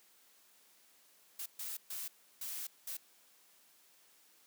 blue noise bursts at uneven times, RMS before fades -42 dBFS, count 5, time 1.39-1.46 / 1.59-1.77 / 1.9-2.08 / 2.41-2.67 / 2.87-2.97 s, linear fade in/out 5 ms, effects white hiss -66 dBFS RMS until 4.46 s + high-pass 200 Hz 12 dB/octave

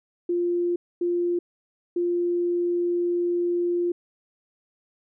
sine tone bursts at uneven times, 349.2 Hz, F4, in tune, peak -21 dBFS, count 3, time 0.29-0.76 / 1.01-1.39 / 1.96-3.92 s, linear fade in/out 5 ms, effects none

